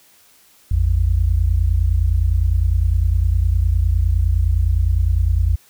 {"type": "tone pair together", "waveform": "sine", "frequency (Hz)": [54.7, 84.5], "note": ["A1", "E2"], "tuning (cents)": [-9, 43], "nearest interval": "minor sixth", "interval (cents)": 752, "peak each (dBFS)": -16, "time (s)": [0.71, 5.56], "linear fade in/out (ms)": 5, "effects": ["white hiss -52 dBFS RMS until 5.69 s"]}